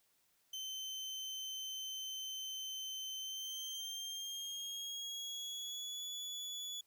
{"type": "tone with pitch glide", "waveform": "30% pulse", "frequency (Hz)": [3083, 3421], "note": ["G7", "A7"], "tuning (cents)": [-29, -49], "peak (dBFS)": -39, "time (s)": [0.53, 6.81], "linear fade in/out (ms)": 5, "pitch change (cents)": 180, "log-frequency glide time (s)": [3.19, 6.05], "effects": ["white hiss -75 dBFS RMS until 6.86 s"]}